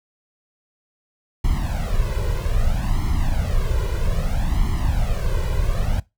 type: noise with flanger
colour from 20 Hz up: brown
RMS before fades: -20 dBFS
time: 1.44-6 s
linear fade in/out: 5 ms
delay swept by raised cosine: 0.95 to 2.05 ms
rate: 0.62 Hz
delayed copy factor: +0.95
effects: noise-tail reverb RT60 0.2 s tail -20 dB re dry